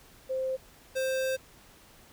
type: tone pair in turn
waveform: sine / square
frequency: 523.3 / 525.1 Hz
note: C5 / C5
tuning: 0 / +6 cents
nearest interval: unison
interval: 6 cents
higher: second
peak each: -28 dBFS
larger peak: neither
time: 0.29-0.57 / 0.95-1.37 s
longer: second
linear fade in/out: 20 ms
effects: pink hiss -56 dBFS RMS until 2.12 s